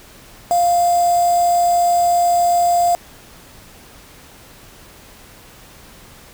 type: tone with quantisation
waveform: sine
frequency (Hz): 698.5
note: F5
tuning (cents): 0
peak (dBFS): -12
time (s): 0.51-2.95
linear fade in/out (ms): 0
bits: 4
effects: pink hiss -43 dBFS RMS until 6.33 s